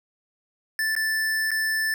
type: tone with dropouts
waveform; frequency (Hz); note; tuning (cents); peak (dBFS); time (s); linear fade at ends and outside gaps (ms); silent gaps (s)
square; 1760; A6; 0; -23; 0.79-1.94; 1; 0.952-0.964 / 1.507-1.515
effects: none